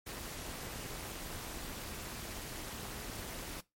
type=noise with amplitude modulation; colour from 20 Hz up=pink; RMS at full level=-40 dBFS; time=0.06-3.61 s; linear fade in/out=10 ms; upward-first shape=sine; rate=289 Hz; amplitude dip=75%; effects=noise-tail reverb RT60 0.2 s tail -19 dB re dry + MP3 64 kbps